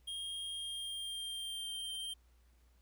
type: tone with pitch glide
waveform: square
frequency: 3235 to 3152 Hz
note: G#7 to G7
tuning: -46 to +9 cents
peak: -40 dBFS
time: 0.07-2.14 s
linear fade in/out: 10 ms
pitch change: -45 cents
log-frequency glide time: 0.47-1.83 s
effects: added 60 Hz sine -64 dBFS peak until 2.81 s + pink hiss -75 dBFS RMS until 2.81 s